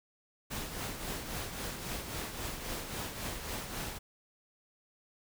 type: noise with tremolo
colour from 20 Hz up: pink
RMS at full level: -37 dBFS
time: 0.5-3.99 s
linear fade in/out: 20 ms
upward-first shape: triangle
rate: 3.7 Hz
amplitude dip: 55%
effects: none